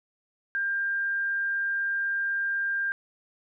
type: tone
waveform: sine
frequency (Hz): 1596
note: G6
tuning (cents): +31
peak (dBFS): -25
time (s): 0.55-2.92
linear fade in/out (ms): 0
effects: none